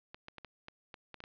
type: clicks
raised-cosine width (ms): 0.3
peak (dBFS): -30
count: 9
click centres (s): 0.145 / 0.284 / 0.383 / 0.447 / 0.684 / 0.942 / 1.143 / 1.204 / 1.239
effects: resampled to 11025 Hz + 10-bit